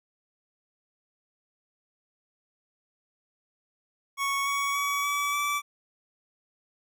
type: tone with pitch steps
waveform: 25% pulse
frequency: 1108.7 / 1120.9 / 1133.3 / 1145.8 / 1158.5 Hz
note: C#6 / C#6 / C#6 / D6 / D6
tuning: 0 / +19 / +38 / -43 / -24 cents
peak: -22 dBFS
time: 4.17-5.62 s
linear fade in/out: 50 ms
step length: 290 ms
effects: none

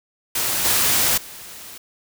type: noise with level steps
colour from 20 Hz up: white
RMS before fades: -22 / -18 / -38 dBFS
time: 0.35-1.78 s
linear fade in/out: 5 ms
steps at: 0.64 / 1.17 s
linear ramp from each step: 10 ms
effects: none

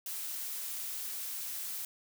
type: noise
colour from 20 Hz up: blue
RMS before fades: -39 dBFS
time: 0.06-1.85 s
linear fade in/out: 2 ms
effects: none

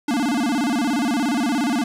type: tone with vibrato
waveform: square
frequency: 261.6 Hz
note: C4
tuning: in tune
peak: -19 dBFS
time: 0.08-1.84 s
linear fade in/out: 5 ms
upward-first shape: square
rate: 17 Hz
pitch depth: 200 cents each way
effects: low-pass 10000 Hz 12 dB/octave + 8-bit

